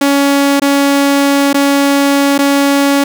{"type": "tone with dropouts", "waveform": "sawtooth", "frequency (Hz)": 280.4, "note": "C#4", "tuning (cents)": 20, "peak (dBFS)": -4, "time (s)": [0.01, 3.04], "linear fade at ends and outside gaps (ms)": 5, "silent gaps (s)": [[0.598, 0.618], [1.531, 1.543], [2.38, 2.388]], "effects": []}